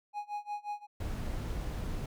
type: tone with tremolo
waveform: triangle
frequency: 829 Hz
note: G#5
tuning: 3 cents flat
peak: -31 dBFS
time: 0.13-0.87 s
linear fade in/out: 50 ms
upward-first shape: sine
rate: 5.6 Hz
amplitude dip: 95%
type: noise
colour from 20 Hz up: brown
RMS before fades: -36 dBFS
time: 1-2.06 s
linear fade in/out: 5 ms
effects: none